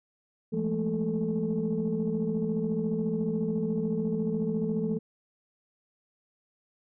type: tone cluster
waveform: sine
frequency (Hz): 169.4 / 209.9 / 224 / 439.2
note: E3 / G#3 / A3 / A4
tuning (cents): +48 / +19 / +31 / -3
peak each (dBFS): -31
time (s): 0.52-4.99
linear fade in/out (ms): 20
effects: tanh soft clip ceiling -19 dBFS